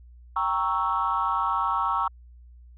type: chord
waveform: sine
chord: G diminished seventh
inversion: none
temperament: equal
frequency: 784 / 932.3 / 1108.7 / 1318.5 Hz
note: G5 / Bb5 / Db6 / Fb6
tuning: 0 / 0 / 0 / 0 cents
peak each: -31 / -27 / -26 / -27 dBFS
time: 0.36-2.08 s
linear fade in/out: 5 ms
effects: tanh soft clip ceiling -14 dBFS + added 60 Hz sine -46 dBFS peak until 2.77 s